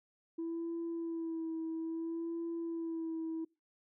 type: tone with vibrato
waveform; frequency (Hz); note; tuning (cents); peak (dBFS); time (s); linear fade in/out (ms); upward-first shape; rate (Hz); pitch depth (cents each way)
sine; 329.6; E4; 0; -34; 0.38-3.45; 10; sine; 0.6; 30
effects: noise-tail reverb RT60 0.3 s tail -26 dB re dry + tanh soft clip ceiling -33 dBFS